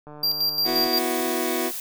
click train, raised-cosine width 1 ms, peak -28 dBFS, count 120, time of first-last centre 0.07-0.869 s, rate 149 Hz
square tone with tremolo, 4743 Hz, D8, 16 cents sharp, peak -20 dBFS, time 0.23-0.99 s, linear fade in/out 5 ms, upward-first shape square, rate 5.7 Hz, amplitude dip 55%
25% pulse chord, B suspended fourth, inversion none, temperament equal, 246.9 / 329.6 / 370 Hz, B3 / E4 / F#4, 0 / 0 / 0 cents, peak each -26 / -24 / -23 dBFS, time 0.64-1.72 s, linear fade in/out 50 ms
blue noise, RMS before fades -32 dBFS, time 0.97-1.8 s, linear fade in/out 2 ms
effects none

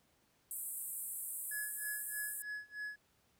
pink band-pass noise, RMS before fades -43 dBFS, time 0.51-2.42 s, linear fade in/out 0 ms, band 8000 to 15000 Hz, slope 96 dB/octave
triangle tone with tremolo, 1692 Hz, G#6, 32 cents sharp, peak -37 dBFS, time 1.51-2.96 s, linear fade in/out 5 ms, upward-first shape sine, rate 3.2 Hz, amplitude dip 95%
effects pink hiss -73 dBFS RMS until 3.39 s + high-pass 60 Hz 12 dB/octave

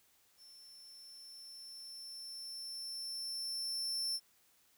40% pulse tone with level ramp, 5370 Hz, E8, 31 cents sharp, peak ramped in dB -55 to -33 dBFS, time 0.37-4.2 s, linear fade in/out 50 ms, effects white hiss -70 dBFS RMS until 4.77 s

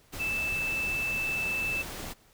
sine tone in noise, 2637 Hz, E7, in tune, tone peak -28 dBFS, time 0.19-1.83 s, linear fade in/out 20 ms, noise pink, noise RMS -39 dBFS, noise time 0.12-2.14 s, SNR +8 dB, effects pink hiss -61 dBFS RMS until 2.33 s

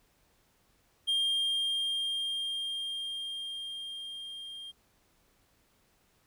triangle tone with level ramp, 3206 Hz, G7, 38 cents sharp, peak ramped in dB -24 to -40 dBFS, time 1.07-4.72 s, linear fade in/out 20 ms, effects pink hiss -69 dBFS RMS until 6.26 s

